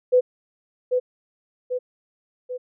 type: tone with echo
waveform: sine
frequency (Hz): 501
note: B4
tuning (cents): +25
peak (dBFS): -12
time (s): 0.12-0.21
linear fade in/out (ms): 20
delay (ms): 790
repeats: 3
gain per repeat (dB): -5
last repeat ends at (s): 2.58
effects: none